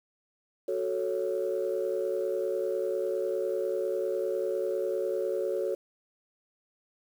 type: chord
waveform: sine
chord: F# minor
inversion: none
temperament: equal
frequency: 370 / 440 / 554.4 Hz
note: F#4 / A4 / C#5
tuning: 0 / 0 / 0 cents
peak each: -31 dBFS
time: 0.68-5.75 s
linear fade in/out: 5 ms
effects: tanh soft clip ceiling -20 dBFS + 9-bit